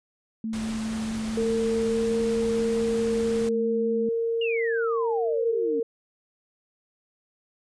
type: tone with vibrato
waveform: sine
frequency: 221.2 Hz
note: A3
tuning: 9 cents sharp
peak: -27 dBFS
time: 0.44-4.09 s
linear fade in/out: 2 ms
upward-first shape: sine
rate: 4.7 Hz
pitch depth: 10 cents each way
type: noise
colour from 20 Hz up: pink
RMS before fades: -38 dBFS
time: 0.53-3.49 s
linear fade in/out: 2 ms
type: tone with pitch glide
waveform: sine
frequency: 454.6 to 459.6 Hz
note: A#4 to A#4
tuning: -43 to -25 cents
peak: -23 dBFS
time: 1.37-5.83 s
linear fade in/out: 5 ms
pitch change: +18 cents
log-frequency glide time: 1.83-2.19 s
type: exponential sweep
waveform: sine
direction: down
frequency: 2900 to 267.2 Hz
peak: -29 dBFS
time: 4.41-5.8 s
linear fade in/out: 5 ms
effects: resampled to 22050 Hz